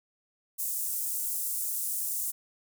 pink high-pass noise, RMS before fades -32 dBFS, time 0.58-2.32 s, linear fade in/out 20 ms, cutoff 8300 Hz, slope 24 dB/octave, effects none

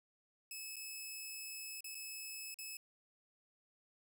10% pulse tone with dropouts, 2593 Hz, E7, 29 cents flat, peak -36 dBFS, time 0.51-2.77 s, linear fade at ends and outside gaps 2 ms, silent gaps 0.759-0.765 / 1.807-1.843 / 1.947-1.951 / 2.543-2.587 s, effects none

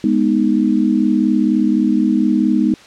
sine chord, G# minor, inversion none, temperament equal, 207.7 / 246.9 / 311.1 Hz, G#3 / B3 / D#4, 0 / 0 / 0 cents, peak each -16 dBFS, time 0.04-2.74 s, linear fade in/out 2 ms, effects white hiss -42 dBFS RMS until 2.86 s + low-pass 5000 Hz 12 dB/octave

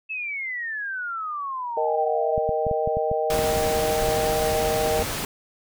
sine exponential sweep, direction down, 2637 to 609 Hz, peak -27 dBFS, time 0.09-2.41 s, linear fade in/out 20 ms
sine chord, Eb major, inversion second, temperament equal, 466.2 / 622.3 / 784 Hz, Bb4 / Eb5 / G5, 0 / 0 / 0 cents, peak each -25 / -25 / -27 dBFS, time 1.77-5.03 s, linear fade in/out 2 ms
clicks, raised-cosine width 5 ms, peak -18 dBFS, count 11, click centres 2.379 / 2.492 / 2.667 / 2.713 / 2.875 / 2.97 / 3.115 / 3.391 / 3.574 / 4.024 / 4.089 s
pink noise, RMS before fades -28 dBFS, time 3.3-5.25 s, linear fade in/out 2 ms
effects none

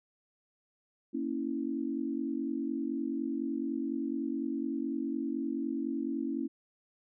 sine chord, A# diminished, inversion none, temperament equal with one note detuned, 233.1 / 277.2 / 327 Hz, A#3 / C#4 / E4, 0 / 0 / -14 cents, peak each -37 / -34 / -36 dBFS, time 1.13-6.48 s, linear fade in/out 20 ms, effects none

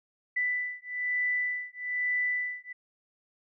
sine beating tone pair, 1985 / 1986.1 Hz, B6 / B6, +8 / +9 cents, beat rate 1.1 Hz, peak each -31 dBFS, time 0.36-2.73 s, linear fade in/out 10 ms, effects none

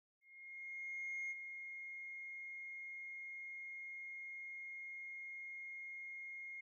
sine tone with ADSR envelope, 2141 Hz, C7, 39 cents sharp, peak -38 dBFS, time 0.21-6.61 s, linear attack 1100 ms, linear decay 26 ms, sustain -8 dB, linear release 9 ms, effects tanh soft clip ceiling -38 dBFS

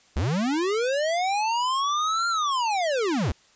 square linear two-way sweep, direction up then down, 58 to 1400 to 58 Hz, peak -23 dBFS, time 0.16-3.32 s, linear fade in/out 5 ms, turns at 2.28 s, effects white hiss -58 dBFS RMS until 3.55 s + resampled to 16000 Hz

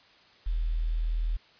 sine tone with quantisation, 40.38 Hz, E1, 35 cents flat, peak -25 dBFS, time 0.46-1.37 s, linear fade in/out 10 ms, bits 9, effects white hiss -58 dBFS RMS until 1.59 s + resampled to 11025 Hz

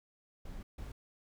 brown noise bursts at uneven times, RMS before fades -44 dBFS, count 2, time 0.45-0.63 / 0.78-0.92 s, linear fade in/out 5 ms, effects none

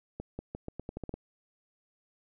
accelerating click train, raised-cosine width 2 ms, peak -24 dBFS, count 10, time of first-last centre 0.2-1.14 s, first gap 190 ms, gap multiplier 0.84, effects none

